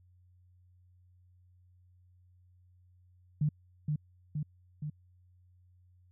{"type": "tone with echo", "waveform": "sine", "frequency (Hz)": 150, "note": "D3", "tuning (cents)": 37, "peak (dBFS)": -25, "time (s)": [3.41, 3.49], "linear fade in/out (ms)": 5, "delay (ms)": 470, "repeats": 3, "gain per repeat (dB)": -3, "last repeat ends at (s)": 4.9, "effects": ["added 90 Hz sine -60 dBFS peak until 6.11 s"]}